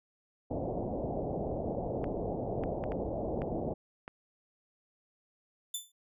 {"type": "low-pass noise", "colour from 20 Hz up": "white", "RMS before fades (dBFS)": -35, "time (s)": [0.5, 3.74], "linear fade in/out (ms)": 10, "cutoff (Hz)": 720, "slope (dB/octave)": 48}
{"type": "clicks", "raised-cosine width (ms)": 0.5, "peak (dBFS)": -27, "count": 6, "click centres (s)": [2.042, 2.637, 2.839, 2.92, 3.419, 4.079]}
{"type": "tone with exponential decay", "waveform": "15% pulse", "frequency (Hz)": 3520, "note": "A7", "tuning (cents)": 0, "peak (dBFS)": -24, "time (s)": [5.74, 5.92], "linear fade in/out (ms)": 5, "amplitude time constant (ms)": 38}
{"effects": []}